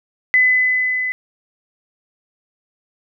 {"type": "tone with level ramp", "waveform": "sine", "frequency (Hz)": 2012, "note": "B6", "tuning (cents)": 32, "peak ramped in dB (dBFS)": [-9, -19], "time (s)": [0.34, 1.12], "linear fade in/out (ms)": 0, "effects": []}